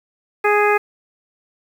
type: harmonic tone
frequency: 415.3 Hz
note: G#4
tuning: in tune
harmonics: 1 / 2 / 3 / 4 / 5 / 6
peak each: -16 / -19 / -21 / -22 / -23 / -24 dBFS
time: 0.44-0.78 s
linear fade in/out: 10 ms
effects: 7-bit